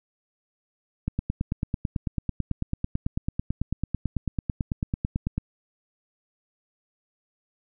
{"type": "click train", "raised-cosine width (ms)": 5, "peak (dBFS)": -13, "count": 40, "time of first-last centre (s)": [1.08, 5.38], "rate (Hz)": 9.07, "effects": []}